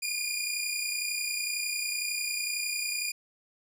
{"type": "tone pair together", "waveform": "15% pulse", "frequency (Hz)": [2407, 2438], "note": ["D7", "D#7"], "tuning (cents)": [42, -36], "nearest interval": "unison", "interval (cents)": 22, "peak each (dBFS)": -26, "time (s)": [0.02, 3.12], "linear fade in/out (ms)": 10, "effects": []}